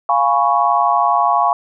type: chord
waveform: sine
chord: C# dominant seventh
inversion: first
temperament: equal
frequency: 698.5 / 830.6 / 987.8 / 1108.7 Hz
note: E#5 / G#5 / B5 / C#6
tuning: 0 / 0 / 0 / 0 cents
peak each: -17 / -17 / -19 / -16 dBFS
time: 0.09-1.53 s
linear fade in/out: 2 ms
effects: none